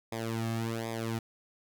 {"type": "tone with flanger", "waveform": "sawtooth", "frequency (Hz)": 113.9, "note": "A#2", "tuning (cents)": -40, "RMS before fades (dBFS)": -34, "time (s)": [0.12, 1.19], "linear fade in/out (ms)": 5, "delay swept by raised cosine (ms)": [0.69, 2.09], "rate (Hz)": 1.3, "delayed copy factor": -0.95, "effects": []}